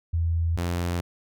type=tone pair in turn; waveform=sine / sawtooth; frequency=83.3 / 87.09 Hz; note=E2 / F2; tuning=+19 / -4 cents; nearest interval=minor second; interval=77 cents; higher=second; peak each=-21 dBFS; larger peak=neither; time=0.13-0.57 / 0.57-1.01 s; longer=neither; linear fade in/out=10 ms; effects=none